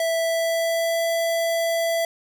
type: tone with pitch glide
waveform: square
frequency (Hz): 659.3 to 666.2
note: E5 to E5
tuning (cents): 0 to +18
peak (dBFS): -21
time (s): 0-2.05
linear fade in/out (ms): 2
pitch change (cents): +18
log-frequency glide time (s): 0.21-1.04
effects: none